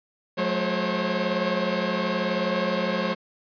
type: tone cluster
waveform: sawtooth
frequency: 182.3 / 214.7 / 527 / 546 Hz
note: F#3 / A3 / C5 / C#5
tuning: -25 / -42 / +12 / -26 cents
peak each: -25 dBFS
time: 0.37-3.15 s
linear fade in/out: 20 ms
effects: resampled to 11025 Hz